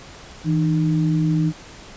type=tone pair together; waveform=sine; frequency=161.7 / 305.2 Hz; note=E3 / D#4; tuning=-33 / -33 cents; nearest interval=major seventh; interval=1100 cents; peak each=-17 / -22 dBFS; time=0.44-1.53 s; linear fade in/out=50 ms; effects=pink hiss -41 dBFS RMS until 1.96 s + resampled to 16000 Hz